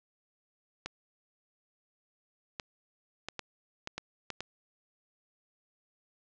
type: clicks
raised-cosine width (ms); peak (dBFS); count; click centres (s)
0.2; -19; 8; 0.86 / 2.598 / 3.286 / 3.393 / 3.874 / 3.98 / 4.303 / 4.406
effects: low-pass 7000 Hz 12 dB/octave